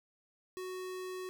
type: tone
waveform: square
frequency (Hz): 370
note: F#4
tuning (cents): 0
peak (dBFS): -40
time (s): 0.57-1.29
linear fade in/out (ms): 0
effects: none